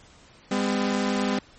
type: tone pair together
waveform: sawtooth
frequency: 201.6 / 254 Hz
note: G3 / B3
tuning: +49 / +49 cents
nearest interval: major third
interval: 400 cents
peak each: -21 / -22 dBFS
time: 0.51-1.39 s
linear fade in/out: 5 ms
effects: pink hiss -53 dBFS RMS until 1.58 s + MP3 32 kbps